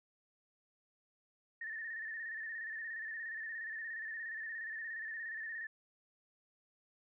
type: tone with vibrato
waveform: sine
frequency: 1803 Hz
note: A6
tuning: 42 cents sharp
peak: -40 dBFS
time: 1.61-5.67 s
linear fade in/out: 5 ms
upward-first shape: square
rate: 17 Hz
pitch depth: 49 cents each way
effects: none